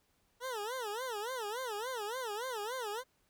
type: tone with vibrato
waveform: 20% pulse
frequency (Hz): 462.8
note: A#4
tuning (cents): -13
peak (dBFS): -32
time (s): 0.4-3.04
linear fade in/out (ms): 50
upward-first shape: sine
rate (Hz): 3.5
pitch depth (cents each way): 220
effects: pink hiss -74 dBFS RMS until 3.29 s